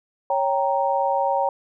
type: chord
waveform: sine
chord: G diminished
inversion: second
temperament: equal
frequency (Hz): 554.4 / 784 / 932.3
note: Db5 / G5 / Bb5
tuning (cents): 0 / 0 / 0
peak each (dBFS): -23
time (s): 0.3-1.49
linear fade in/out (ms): 2
effects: none